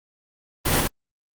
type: noise with echo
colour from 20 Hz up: pink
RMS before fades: -21 dBFS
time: 0.65-0.81 s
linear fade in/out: 10 ms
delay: 68 ms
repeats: 1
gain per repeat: -2 dB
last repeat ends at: 0.878 s
effects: Opus 32 kbps